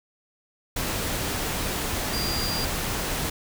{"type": "tone in noise", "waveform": "sine", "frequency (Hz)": 4778, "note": "D8", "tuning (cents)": 29, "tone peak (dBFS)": -29, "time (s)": [2.13, 2.65], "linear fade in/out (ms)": 5, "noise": "pink", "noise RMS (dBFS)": -28, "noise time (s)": [0.76, 3.3], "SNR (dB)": -4, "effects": []}